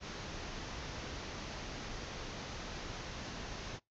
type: low-pass noise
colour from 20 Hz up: pink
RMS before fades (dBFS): -44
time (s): 0-3.8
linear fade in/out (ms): 50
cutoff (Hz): 6600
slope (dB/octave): 96
effects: noise-tail reverb RT60 0.2 s tail -25 dB re dry